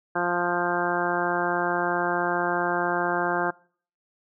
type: harmonic tone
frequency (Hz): 175.4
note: F3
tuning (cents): +8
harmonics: 1 / 2 / 3 / 4 / 5 / 6 / 7 / 8 / 9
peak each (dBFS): -35 / -29 / -33 / -29 / -31 / -33 / -34 / -33 / -30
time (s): 0.15-3.51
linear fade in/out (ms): 10
effects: noise-tail reverb RT60 0.5 s tail -24 dB re dry